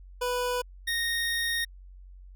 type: tone pair in turn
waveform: 25% pulse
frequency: 493.9 / 1857.7 Hz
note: B4 / A#6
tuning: 0 / -6 cents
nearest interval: octave + major seventh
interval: 2294 cents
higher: second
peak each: -23 dBFS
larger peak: neither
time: 0.21-0.62 / 0.87-1.65 s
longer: second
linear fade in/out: 10 ms
effects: added 46 Hz sine -45 dBFS peak until 2.35 s

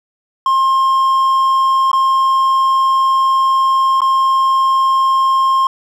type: tone with dropouts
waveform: triangle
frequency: 1064 Hz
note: C6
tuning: 29 cents sharp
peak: -8 dBFS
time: 0.46-5.67 s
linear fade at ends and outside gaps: 2 ms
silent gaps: 1.916-1.931 / 4.006-4.017 s
effects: none

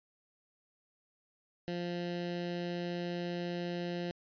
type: tone with notch filter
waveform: 15% pulse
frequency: 174.6 Hz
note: F3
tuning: in tune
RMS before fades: -37 dBFS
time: 1.68-4.11 s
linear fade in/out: 0 ms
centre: 1100 Hz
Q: 0.86
effects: resampled to 11025 Hz

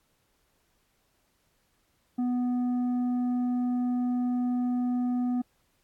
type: tone with tanh clipping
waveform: sine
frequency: 246.9 Hz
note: B3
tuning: in tune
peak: -26 dBFS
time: 2.18-5.42 s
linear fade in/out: 10 ms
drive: 6 dB
effects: pink hiss -71 dBFS RMS until 5.83 s + AAC 64 kbps

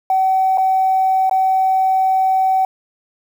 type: tone with dropouts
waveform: sine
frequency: 760 Hz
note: F#5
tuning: 46 cents sharp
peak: -11 dBFS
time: 0.1-2.65 s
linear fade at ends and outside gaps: 2 ms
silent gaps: 0.575-0.581 / 1.296-1.311 s
effects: tanh soft clip ceiling -7 dBFS + 7-bit

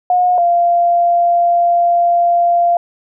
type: tone pair in turn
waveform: sine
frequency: 721 / 692.9 Hz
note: F#5 / F5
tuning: -45 / -14 cents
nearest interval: minor second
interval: 69 cents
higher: first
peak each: -9 dBFS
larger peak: neither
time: 0.1-0.38 / 0.38-2.77 s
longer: second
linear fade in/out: 2 ms
effects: none

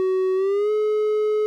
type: tone with pitch glide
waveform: triangle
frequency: 375.2 to 426 Hz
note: F#4 to G#4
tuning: +24 to +44 cents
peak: -16 dBFS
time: 0-1.46 s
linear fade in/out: 0 ms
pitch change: +220 cents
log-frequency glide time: 0.35-0.71 s
effects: none

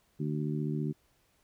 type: harmonic tone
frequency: 75 Hz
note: D2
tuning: 37 cents sharp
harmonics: 2 / 3 / 4 / 5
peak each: -32 / -36 / -38 / -40 dBFS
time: 0.19-0.93 s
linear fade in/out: 20 ms
effects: pink hiss -70 dBFS RMS until 1.43 s

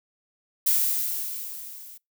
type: noise with level ramp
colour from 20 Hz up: violet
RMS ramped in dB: -20 to -45 dBFS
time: 0.66-1.98 s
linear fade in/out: 10 ms
effects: noise-tail reverb RT60 0.2 s tail -26 dB re dry

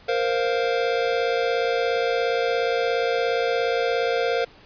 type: chord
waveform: square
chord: Bb suspended second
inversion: none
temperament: equal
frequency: 466.2 / 523.3 / 698.5 Hz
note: Bb4 / C5 / F5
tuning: 0 / 0 / 0 cents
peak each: -24 / -26 / -28 dBFS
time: 0.08-4.45 s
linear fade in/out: 10 ms
effects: pink hiss -50 dBFS RMS until 4.65 s + resampled to 11025 Hz

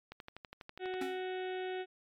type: click train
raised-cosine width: 0.3 ms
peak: -30 dBFS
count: 12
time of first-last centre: 0.12-1.022 s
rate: 12.2 Hz
type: harmonic tone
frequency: 370.7 Hz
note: F#4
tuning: 3 cents sharp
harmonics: 1 / 2 / 4 / 5 / 6 / 7 / 8 / 9 / 10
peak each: -37 / -43 / -49 / -51 / -53 / -54 / -55 / -56 / -57 dBFS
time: 0.79-1.86 s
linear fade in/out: 50 ms
type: tone with exponential decay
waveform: square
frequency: 270 Hz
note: C#4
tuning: 45 cents flat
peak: -36 dBFS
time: 1.01-1.26 s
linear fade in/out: 5 ms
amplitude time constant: 53 ms
effects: MP3 96 kbps

